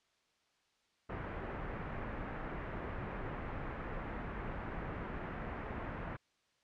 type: low-pass noise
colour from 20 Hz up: pink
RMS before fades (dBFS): -42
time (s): 1.09-6.17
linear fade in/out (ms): 10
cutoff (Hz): 2000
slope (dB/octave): 24
effects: white hiss -75 dBFS RMS until 6.63 s + low-pass 5000 Hz 12 dB/octave